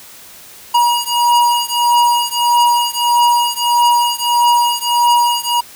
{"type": "beating tone pair", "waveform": "square", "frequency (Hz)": [956, 957.6], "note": ["A#5", "A#5"], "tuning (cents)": [43, 46], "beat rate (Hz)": 1.6, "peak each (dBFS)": [-14, -15], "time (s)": [0.74, 5.61], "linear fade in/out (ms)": 10, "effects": ["white hiss -38 dBFS RMS until 5.75 s"]}